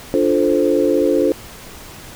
sine chord, D minor seventh, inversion none, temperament equal, 293.7 / 349.2 / 440 / 523.3 Hz, D4 / F4 / A4 / C5, 0 / 0 / 0 / 0 cents, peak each -18 dBFS, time 0.14-1.32 s, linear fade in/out 0 ms, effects pink hiss -37 dBFS RMS until 2.15 s

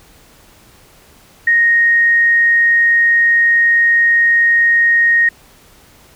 sine tone, 1864.7 Hz, A#6, in tune, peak -8 dBFS, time 1.47-5.29 s, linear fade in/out 5 ms, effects pink hiss -46 dBFS RMS until 6.15 s

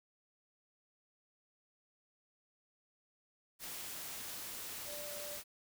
sine tone in noise, 587.3 Hz, D5, in tune, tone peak -47 dBFS, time 4.85-5.39 s, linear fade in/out 50 ms, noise white, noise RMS -45 dBFS, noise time 3.59-5.44 s, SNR -5 dB, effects none

